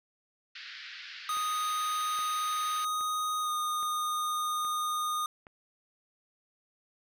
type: band-pass noise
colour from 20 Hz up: pink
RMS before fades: -45 dBFS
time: 0.55-2.85 s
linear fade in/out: 5 ms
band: 1500 to 4900 Hz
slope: 48 dB/octave
type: tone with pitch glide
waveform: square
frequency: 1244.5 to 1228.1 Hz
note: D#6 to D#6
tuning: 0 to -23 cents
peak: -30 dBFS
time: 1.29-5.26 s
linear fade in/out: 2 ms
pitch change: -23 cents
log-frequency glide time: 3.41-3.5 s
type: click train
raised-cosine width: 0.5 ms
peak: -34 dBFS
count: 6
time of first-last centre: 1.37-5.468 s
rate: 1.22 Hz
effects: none